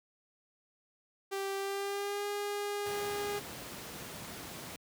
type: tone with pitch glide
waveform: sawtooth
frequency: 391.8 to 409.1 Hz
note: G4 to G#4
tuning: -1 to -26 cents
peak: -30 dBFS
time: 1.31-3.4 s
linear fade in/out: 20 ms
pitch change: +75 cents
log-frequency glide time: 1.57-2.26 s
type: noise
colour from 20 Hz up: pink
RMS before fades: -44 dBFS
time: 2.86-4.76 s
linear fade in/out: 0 ms
effects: high-pass 100 Hz 12 dB/octave